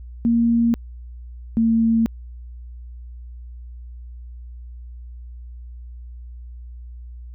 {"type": "tone pair in turn", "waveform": "sine", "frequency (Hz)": [233, 226.9], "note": ["A#3", "A#3"], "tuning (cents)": [-1, -47], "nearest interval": "unison", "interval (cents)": 46, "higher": "first", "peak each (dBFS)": -14, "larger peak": "neither", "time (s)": [[0.25, 0.74], [1.57, 2.06]], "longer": "neither", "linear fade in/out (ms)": 0, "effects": ["added 60 Hz sine -34 dBFS peak until 7.34 s"]}